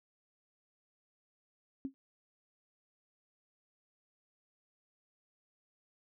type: tone with exponential decay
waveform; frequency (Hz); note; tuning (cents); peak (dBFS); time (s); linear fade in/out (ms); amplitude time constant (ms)
sine; 269.6; C#4; -48; -31; 1.85-1.94; 0; 18
effects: none